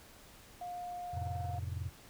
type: tone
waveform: sine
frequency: 710 Hz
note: F5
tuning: 28 cents sharp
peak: -39 dBFS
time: 0.61-1.59 s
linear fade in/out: 5 ms
type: chord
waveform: sine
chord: F major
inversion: none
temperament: just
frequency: 87.31 / 109.13 / 130.96 Hz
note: F2 / A2 / C3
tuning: 0 / -14 / +2 cents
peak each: -37 / -41 / -42 dBFS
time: 1.13-1.9 s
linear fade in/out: 10 ms
effects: tanh soft clip ceiling -30 dBFS + pink hiss -57 dBFS RMS until 2.09 s